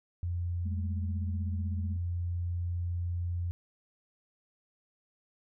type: tone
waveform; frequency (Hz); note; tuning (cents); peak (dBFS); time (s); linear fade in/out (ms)
sine; 87.31; F2; 0; -30; 0.23-3.51; 0
type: tone with tremolo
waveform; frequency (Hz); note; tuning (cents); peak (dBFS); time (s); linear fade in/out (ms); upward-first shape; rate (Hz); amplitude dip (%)
sine; 207.7; G#3; 0; -36; 0.65-1.97; 10; sine; 16; 85
effects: none